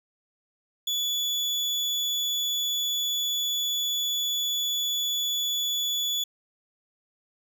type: tone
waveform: 35% pulse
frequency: 3435 Hz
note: A7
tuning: 42 cents flat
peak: -23 dBFS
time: 0.87-6.24 s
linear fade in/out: 5 ms
effects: none